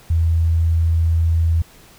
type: tone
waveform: sine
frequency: 82.41 Hz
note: E2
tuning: in tune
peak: -13 dBFS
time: 0.1-1.62 s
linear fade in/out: 5 ms
effects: pink hiss -47 dBFS RMS until 1.98 s